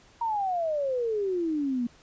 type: exponential sweep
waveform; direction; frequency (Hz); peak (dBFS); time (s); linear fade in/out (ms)
sine; down; 946 to 233.1; -25; 0.21-1.87; 5
effects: pink hiss -57 dBFS RMS until 2.02 s + resampled to 16000 Hz